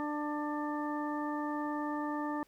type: harmonic tone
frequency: 296.9 Hz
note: D4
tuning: 19 cents sharp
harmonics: 1 / 2 / 3 / 4 / 6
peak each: -35 / -43 / -39 / -42 / -46 dBFS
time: 0-2.43 s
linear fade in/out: 0 ms
effects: pink hiss -68 dBFS RMS until 2.47 s